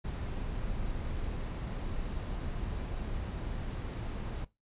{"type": "noise", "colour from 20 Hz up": "brown", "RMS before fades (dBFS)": -36, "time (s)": [0.04, 4.45], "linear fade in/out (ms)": 10, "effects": ["noise-tail reverb RT60 0.2 s tail -18 dB re dry", "resampled to 8000 Hz"]}